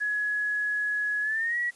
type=tone with pitch glide; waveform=sine; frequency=1685 to 1924.4 Hz; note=G#6 to B6; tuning=+25 to -45 cents; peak=-25 dBFS; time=0-1.71 s; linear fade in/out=20 ms; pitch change=+230 cents; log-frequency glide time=1.22-1.58 s; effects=white hiss -56 dBFS RMS until 1.75 s + resampled to 24000 Hz